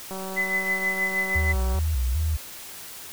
click train, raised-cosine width 1 ms, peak -22 dBFS, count 320, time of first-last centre 0.11-1.789 s, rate 190 Hz
sine tone with tremolo, 2015 Hz, B6, 34 cents sharp, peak -20 dBFS, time 0.36-1.53 s, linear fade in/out 20 ms, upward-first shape triangle, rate 6.3 Hz, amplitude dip 70%
sine tone with vibrato, 70.1 Hz, C#2, 20 cents sharp, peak -21 dBFS, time 1.35-2.37 s, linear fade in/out 10 ms, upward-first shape square, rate 2.5 Hz, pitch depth 200 cents each way
effects white hiss -40 dBFS RMS until 3.12 s

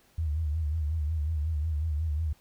sine tone with vibrato, 77.5 Hz, D#2, 6 cents flat, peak -26 dBFS, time 0.18-2.33 s, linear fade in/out 5 ms, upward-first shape sine, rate 5.5 Hz, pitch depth 100 cents each way, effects pink hiss -63 dBFS RMS until 2.4 s

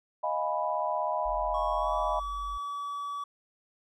sine chord, F half-diminished seventh, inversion third, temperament equal, 622.3 / 698.5 / 830.6 / 987.8 Hz, Eb5 / F5 / Ab5 / Cb6, 0 / 0 / 0 / 0 cents, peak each -32 / -34 / -35 / -31 dBFS, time 0.23-2.2 s, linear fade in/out 10 ms
sine tone, 46.25 Hz, F#1, in tune, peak -38 dBFS, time 1.25-2.58 s, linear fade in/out 10 ms
triangle tone with pitch glide, 1100 to 1144.1 Hz, C#6 to D6, -14 to -46 cents, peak -31 dBFS, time 1.54-3.24 s, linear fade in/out 5 ms, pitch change +68 cents, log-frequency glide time 1.76-1.96 s
effects none

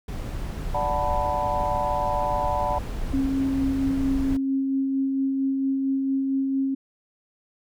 brown noise, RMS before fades -30 dBFS, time 0.08-4.37 s, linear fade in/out 5 ms
sine chord, B minor seventh, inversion first, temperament equal, 587.3 / 740 / 880 / 987.8 Hz, D5 / F#5 / A5 / B5, 0 / 0 / 0 / 0 cents, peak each -28 dBFS, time 0.74-2.79 s, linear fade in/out 10 ms
sine tone with tremolo, 270 Hz, C#4, 45 cents flat, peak -20 dBFS, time 3.13-6.75 s, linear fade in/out 10 ms, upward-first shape sine, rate 4.4 Hz, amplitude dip 25%
effects none

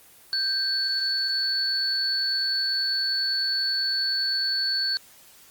sine tone pair together, 1568 / 4435 Hz, G6 / C#8, 0 / 0 cents, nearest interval octave + tritone, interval 1800 cents, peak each -31 / -23 dBFS, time 0.33-4.97 s, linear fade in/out 0 ms, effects white hiss -52 dBFS RMS until 5.5 s + Opus 24 kbps

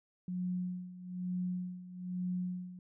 sine tone with tremolo, 180.9 Hz, F#3, 39 cents flat, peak -32 dBFS, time 0.28-2.79 s, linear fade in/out 2 ms, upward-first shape sine, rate 1.1 Hz, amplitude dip 80%, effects none

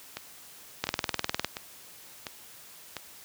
two click trains, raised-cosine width 0.2 ms, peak -9 / -17 dBFS, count 13 / 5, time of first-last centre 0.84-1.446 / 0.17-2.967 s, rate 19.8 / 1.43 Hz, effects white hiss -50 dBFS RMS until 3.24 s + high-pass 60 Hz 12 dB/octave

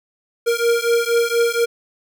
square beating tone pair, 466.2 / 470.4 Hz, A#4 / A#4, 0 / +16 cents, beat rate 4.2 Hz, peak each -19 dBFS, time 0.46-1.66 s, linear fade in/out 20 ms, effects none

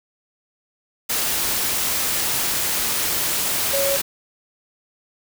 sine tone in noise, 554 Hz, C#5, 1 cent flat, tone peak -20 dBFS, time 3.73-3.97 s, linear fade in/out 10 ms, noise white, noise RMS -22 dBFS, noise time 1.09-4.02 s, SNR -1 dB, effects none

